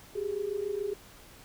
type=tone pair together; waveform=sine; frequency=388.1 / 415.1 Hz; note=G4 / G#4; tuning=-17 / -1 cents; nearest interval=minor second; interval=116 cents; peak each=-34 / -32 dBFS; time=0.15-0.94 s; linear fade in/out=10 ms; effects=pink hiss -53 dBFS RMS until 1.44 s